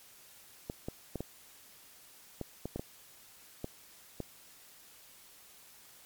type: clicks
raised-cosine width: 2 ms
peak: -23 dBFS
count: 10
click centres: 0.699 / 0.885 / 1.157 / 1.206 / 2.413 / 2.656 / 2.76 / 2.795 / 3.644 / 4.203 s
effects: white hiss -57 dBFS RMS until 6.05 s + MP3 96 kbps